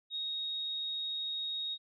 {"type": "tone", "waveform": "sine", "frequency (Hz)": 3753, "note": "A#7", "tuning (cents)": 11, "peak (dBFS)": -34, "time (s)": [0.1, 1.78], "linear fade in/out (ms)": 50, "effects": []}